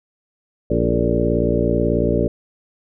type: harmonic tone with a mistuned harmonic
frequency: 58.27 Hz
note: A#1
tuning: in tune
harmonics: 1 / 2 / 3 / 4 / 5 / 6 / 7 / 8 / 10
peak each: -24 / -24 / -24 / -24 / -24 / -24 / -24 / -24 / -24 dBFS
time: 0.7-2.28 s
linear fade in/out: 5 ms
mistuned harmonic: 7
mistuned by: +42 cents
effects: none